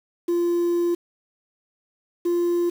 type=tone pair in turn; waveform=sine; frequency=345.6 / 347 Hz; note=F4 / F4; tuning=-18 / -11 cents; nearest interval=unison; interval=7 cents; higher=second; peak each=-16 dBFS; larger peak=neither; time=0.28-0.95 / 2.25-2.7 s; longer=first; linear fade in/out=10 ms; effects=tanh soft clip ceiling -18 dBFS + 7-bit